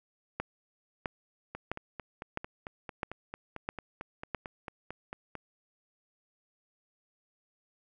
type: two click trains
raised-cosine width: 0.5 ms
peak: -24 / -17 dBFS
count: 18 / 7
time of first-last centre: 1.55-5.353 / 0.4-4.347 s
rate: 4.47 / 1.52 Hz
effects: none